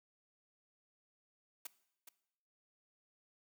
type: noise with echo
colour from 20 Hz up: white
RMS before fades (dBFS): -44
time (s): 1.65-1.67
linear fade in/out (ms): 5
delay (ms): 420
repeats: 1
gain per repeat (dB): -10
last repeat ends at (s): 2.09
effects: noise-tail reverb RT60 0.8 s tail -18 dB re dry + high-pass 200 Hz 12 dB/octave